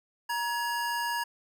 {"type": "tone pair together", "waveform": "square", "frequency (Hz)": [945, 1683.8], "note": ["A#5", "G#6"], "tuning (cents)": [23, 23], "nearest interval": "minor seventh", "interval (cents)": 1000, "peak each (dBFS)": [-31, -34], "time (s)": [0.29, 1.24], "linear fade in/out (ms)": 10, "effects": []}